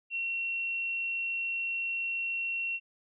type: tone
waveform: sine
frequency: 2727 Hz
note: F7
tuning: 42 cents flat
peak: -30 dBFS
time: 0.1-2.8 s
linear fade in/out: 50 ms
effects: none